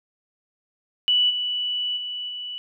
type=tone with level steps; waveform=sine; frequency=2960 Hz; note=F#7; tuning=in tune; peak=-16 / -23 / -28 / -30 dBFS; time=1.08-2.58 s; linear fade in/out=0 ms; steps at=1.29 / 1.96 / 2.28 s; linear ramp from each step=20 ms; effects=none